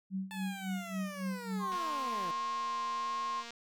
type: tone with tremolo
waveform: sine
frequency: 190.7 Hz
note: G3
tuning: 47 cents flat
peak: -32 dBFS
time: 0.1-1.77 s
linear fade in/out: 50 ms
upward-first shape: sine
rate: 3.6 Hz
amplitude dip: 85%
type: linear sweep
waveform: 15% pulse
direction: down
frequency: 880 to 159.6 Hz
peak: -36 dBFS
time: 0.31-2.31 s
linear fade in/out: 0 ms
type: tone with vibrato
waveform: sine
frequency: 1065 Hz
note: C6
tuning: 30 cents sharp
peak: -33 dBFS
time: 1.59-3.44 s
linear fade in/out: 50 ms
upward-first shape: sine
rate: 1.4 Hz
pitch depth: 15 cents each way
type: click train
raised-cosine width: 0.2 ms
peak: -29 dBFS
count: 419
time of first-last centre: 1.72-3.506 s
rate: 234 Hz
effects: none